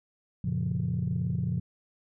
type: chord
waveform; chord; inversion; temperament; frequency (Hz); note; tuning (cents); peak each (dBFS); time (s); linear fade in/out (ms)
sine; Gb major seventh; none; equal with one note detuned; 91.28 / 116.54 / 138.59 / 174.61; Gb2 / Bb2 / Db3 / F3; -23 / 0 / 0 / 0; -34 / -31 / -31 / -30; 0.44-1.6; 5
effects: tanh soft clip ceiling -20 dBFS